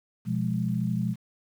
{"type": "chord", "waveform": "sine", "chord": "F diminished", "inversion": "second", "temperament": "equal", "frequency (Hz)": [123.47, 174.61, 207.7], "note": ["Cb3", "F3", "Ab3"], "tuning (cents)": [0, 0, 0], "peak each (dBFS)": -29, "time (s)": [0.25, 1.16], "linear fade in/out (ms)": 50, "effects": ["9-bit"]}